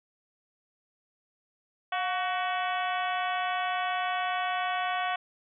harmonic tone with a mistuned harmonic, 374.7 Hz, F#4, 22 cents sharp, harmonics 2 / 3 / 4 / 5 / 6 / 7 / 8 / 9, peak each -30 / -34 / -36 / -38 / -40 / -41 / -42 / -43 dBFS, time 1.92-5.16 s, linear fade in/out 5 ms, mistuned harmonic 2, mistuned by -62 cents, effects none

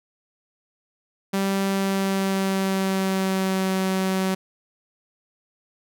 sawtooth tone with pitch glide, 195.1 to 189.33 Hz, G3 to F#3, -8 to +40 cents, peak -17 dBFS, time 1.33-4.35 s, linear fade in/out 10 ms, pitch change -52 cents, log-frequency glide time 1.66-3.73 s, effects none

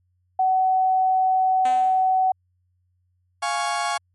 sine tone, 752 Hz, F#5, 28 cents sharp, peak -16 dBFS, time 0.39-2.32 s, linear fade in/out 5 ms
5% pulse tone with exponential decay, 256.5 Hz, C4, 34 cents flat, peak -19 dBFS, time 1.65-2.21 s, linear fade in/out 2 ms, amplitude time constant 120 ms
35% pulse chord, Db major, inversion first, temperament equal, 698.5 / 830.6 / 1108.7 Hz, F5 / Ab5 / Db6, 0 / 0 / 0 cents, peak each -25 dBFS, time 3.42-3.98 s, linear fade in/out 10 ms
effects added 90 Hz sine -64 dBFS peak until 4.14 s + MP3 48 kbps

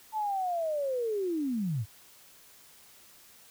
sine linear sweep, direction down, 886 to 92.5 Hz, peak -28 dBFS, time 0.12-1.86 s, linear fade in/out 50 ms, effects white hiss -56 dBFS RMS until 3.5 s

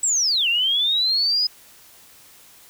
sine linear two-way sweep, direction down then up, 7902 to 2688 to 5040 Hz, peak -17 dBFS, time 0.03-1.47 s, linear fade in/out 5 ms, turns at 0.48 s, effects white hiss -49 dBFS RMS until 2.69 s

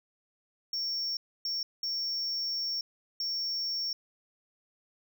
triangle tone bursts at uneven times, 5480 Hz, F8, 34 cents flat, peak -29 dBFS, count 4, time 0.73-1.17 / 1.45-1.63 / 1.83-2.81 / 3.2-3.93 s, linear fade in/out 2 ms, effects none

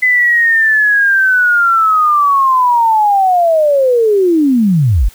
sine linear sweep, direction down, 2024 to 36.71 Hz, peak -7 dBFS, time 0.02-5.09 s, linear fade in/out 10 ms, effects white hiss -42 dBFS RMS until 5.14 s

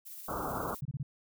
violet noise with tremolo, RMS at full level -45 dBFS, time 0.05-0.81 s, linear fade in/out 20 ms, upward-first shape square, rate 16 Hz, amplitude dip 25%
white low-pass noise, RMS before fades -36 dBFS, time 0.28-0.75 s, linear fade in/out 5 ms, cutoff 1400 Hz, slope 96 dB/octave
sine tone bursts, 139.7 Hz, C#3, 14 cents sharp, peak -32 dBFS, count 4, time 0.82-1.03 s, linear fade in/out 5 ms, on 33 ms, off 26 ms
effects none

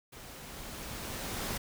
pink noise with level ramp, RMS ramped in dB -49 to -35 dBFS, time 0.12-1.58 s, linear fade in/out 10 ms, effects none

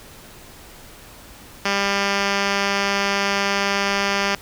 5% pulse tone with low-pass filter, 199.1 Hz, G3, 27 cents sharp, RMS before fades -21 dBFS, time 1.65-4.35 s, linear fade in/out 2 ms, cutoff 4400 Hz, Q 2.9, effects pink hiss -43 dBFS RMS until 4.41 s

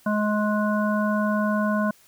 harmonic tone, 210.5 Hz, G#3, 24 cents sharp, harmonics 1 / 3 / 5 / 7, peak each -22 / -27 / -29 / -30 dBFS, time 0.06-1.91 s, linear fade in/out 5 ms, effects white hiss -56 dBFS RMS until 2.07 s

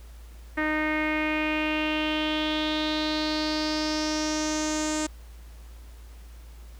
sawtooth tone with low-pass filter sweep, 307.9 Hz, D#4, 18 cents flat, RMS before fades -27 dBFS, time 0.57-5.07 s, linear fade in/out 10 ms, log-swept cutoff 1900 to 7400 Hz, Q 4.9, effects added 57 Hz sine -42 dBFS peak until 6.79 s + pink hiss -56 dBFS RMS until 6.79 s

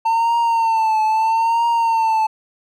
triangle tone with vibrato, 901 Hz, A5, 41 cents sharp, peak -12 dBFS, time 0.05-2.27 s, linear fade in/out 10 ms, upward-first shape triangle, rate 0.77 Hz, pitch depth 70 cents each way, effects none

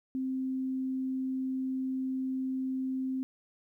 sine tone, 261.6 Hz, C4, in tune, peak -30 dBFS, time 0.15-3.23 s, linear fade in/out 0 ms, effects 12-bit

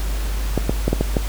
clicks, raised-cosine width 2 ms, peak -4 dBFS, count 6, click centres 0.577 / 0.695 / 0.88 / 0.93 / 1.01 / 1.168 s, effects added 50 Hz sine -20 dBFS peak until 1.28 s + pink hiss -33 dBFS RMS until 1.28 s

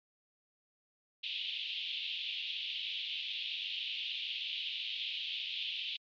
white band-pass noise, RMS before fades -39 dBFS, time 1.23-5.97 s, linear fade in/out 10 ms, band 2700 to 3600 Hz, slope 48 dB/octave, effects MP3 64 kbps

